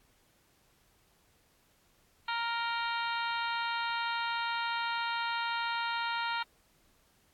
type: harmonic tone with a mistuned harmonic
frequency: 466.2 Hz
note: A#4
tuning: in tune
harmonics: 2 / 3 / 4 / 5 / 6 / 7 / 8 / 9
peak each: -34 / -36 / -42 / -42 / -44 / -45 / -43 / -45 dBFS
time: 2.28-6.43 s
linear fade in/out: 5 ms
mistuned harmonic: 7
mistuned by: -51 cents
effects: pink hiss -68 dBFS RMS until 7.33 s + AAC 64 kbps